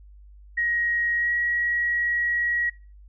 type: tone with pitch glide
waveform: sine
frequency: 1889 to 1908.7 Hz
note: A#6 to A#6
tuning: +22 to +40 cents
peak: -21 dBFS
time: 0.57-2.7 s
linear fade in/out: 10 ms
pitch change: +18 cents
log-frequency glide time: 1.17-1.31 s
effects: noise-tail reverb RT60 0.4 s tail -26 dB re dry + added 50 Hz sine -45 dBFS peak until 3.08 s